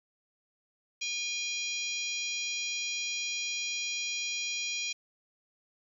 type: harmonic tone with a mistuned harmonic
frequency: 812 Hz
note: G#5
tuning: 39 cents flat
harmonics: 3 / 4 / 5 / 6 / 7 / 8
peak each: -35 / -39 / -40 / -44 / -39 / -43 dBFS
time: 1.01-4.93 s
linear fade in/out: 10 ms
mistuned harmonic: 8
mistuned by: +77 cents
effects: 11-bit